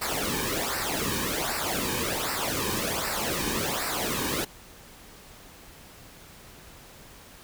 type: noise with flanger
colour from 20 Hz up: pink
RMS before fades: -29 dBFS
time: 0.01-4.45 s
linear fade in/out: 10 ms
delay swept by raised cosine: 0.3 to 1.5 ms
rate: 1.3 Hz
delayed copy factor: -0.75
effects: pink hiss -49 dBFS RMS until 7.43 s